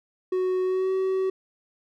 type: tone with pitch glide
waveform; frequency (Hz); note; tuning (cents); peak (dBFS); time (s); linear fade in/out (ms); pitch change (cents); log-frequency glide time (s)
triangle; 370 to 379.1; F#4 to F#4; 0 to +42; -20; 0.32-1.3; 5; +42; 0.63-0.92
effects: none